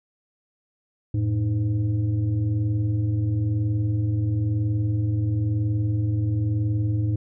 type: tone with frequency modulation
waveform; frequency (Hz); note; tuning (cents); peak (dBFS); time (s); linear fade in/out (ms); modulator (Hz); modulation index
sine; 110; A2; 0; -20; 1.14-7.16; 5; 199; 0.63
effects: none